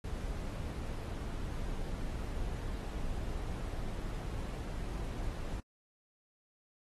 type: noise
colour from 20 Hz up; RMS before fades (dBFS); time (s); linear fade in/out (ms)
brown; -38; 0.04-5.6; 2
effects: AAC 32 kbps